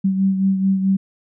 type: beating tone pair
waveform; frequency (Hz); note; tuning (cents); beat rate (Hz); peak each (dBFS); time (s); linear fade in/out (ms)
sine; 191.9 / 196.5; G3 / G3; -37 / +4; 4.6; -15 / -24; 0.04-0.97; 10
effects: none